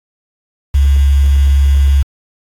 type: tone with quantisation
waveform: sine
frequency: 69.5 Hz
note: C#2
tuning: 5 cents sharp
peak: -6 dBFS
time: 0.74-2.03 s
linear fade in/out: 10 ms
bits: 5
effects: AAC 48 kbps